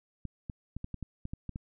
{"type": "clicks", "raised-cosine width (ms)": 5, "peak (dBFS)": -25, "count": 10, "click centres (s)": [0.253, 0.498, 0.766, 0.844, 0.943, 1.027, 1.254, 1.335, 1.493, 1.559], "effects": []}